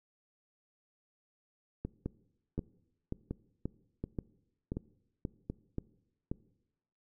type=two click trains; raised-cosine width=3 ms; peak=-23 / -22 dBFS; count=6 / 9; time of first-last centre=1.85-5.5 / 2.06-6.315 s; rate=1.37 / 1.88 Hz; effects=noise-tail reverb RT60 0.9 s tail -21 dB re dry